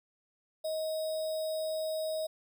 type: tone with sample-and-hold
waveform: sine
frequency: 631 Hz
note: D#5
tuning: 24 cents sharp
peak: -31 dBFS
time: 0.64-2.27 s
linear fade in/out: 10 ms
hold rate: 4410 Hz
effects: none